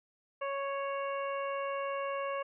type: harmonic tone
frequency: 554.4 Hz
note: C#5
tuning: in tune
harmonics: 1 / 2 / 3 / 4 / 5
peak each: -35 / -37 / -46 / -47 / -47 dBFS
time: 0.41-2.43 s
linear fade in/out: 10 ms
effects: none